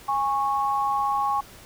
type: tone pair together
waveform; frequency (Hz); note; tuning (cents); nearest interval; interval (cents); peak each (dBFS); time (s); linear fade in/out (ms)
sine; 823 / 1101; G#5 / C#6; -16 / -12; perfect fourth; 504; -24; 0.08-1.41; 10
effects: pink hiss -47 dBFS RMS until 1.65 s